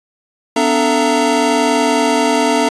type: tone cluster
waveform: square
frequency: 251.6 / 292.3 / 442.5 / 674 / 927 Hz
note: B3 / D4 / A4 / E5 / A#5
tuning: +32 / -8 / +10 / +38 / -10 cents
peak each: -19 dBFS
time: 0.56-2.69 s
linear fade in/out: 5 ms
effects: resampled to 22050 Hz